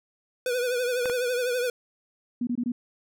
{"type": "tone with vibrato", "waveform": "square", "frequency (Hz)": 493.9, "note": "B4", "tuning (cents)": 0, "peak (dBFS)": -25, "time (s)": [0.46, 1.7], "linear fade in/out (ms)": 2, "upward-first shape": "triangle", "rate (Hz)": 12, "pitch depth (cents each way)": 71}
{"type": "clicks", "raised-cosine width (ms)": 0.5, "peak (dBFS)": -17, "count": 2, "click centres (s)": [1.057, 1.098]}
{"type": "tone bursts", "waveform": "sine", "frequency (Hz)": 242.4, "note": "B3", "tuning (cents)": -32, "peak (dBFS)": -24, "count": 4, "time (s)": [2.41, 2.72], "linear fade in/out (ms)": 5, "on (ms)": 61, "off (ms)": 22}
{"effects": []}